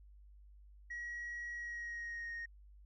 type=tone with pitch glide; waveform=sine; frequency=1909 to 1860 Hz; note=A#6 to A#6; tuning=+41 to -4 cents; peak=-39 dBFS; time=0.9-2.46 s; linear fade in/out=10 ms; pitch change=-45 cents; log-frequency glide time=1.54-2.33 s; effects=tanh soft clip ceiling -39 dBFS + added 50 Hz sine -56 dBFS peak until 2.85 s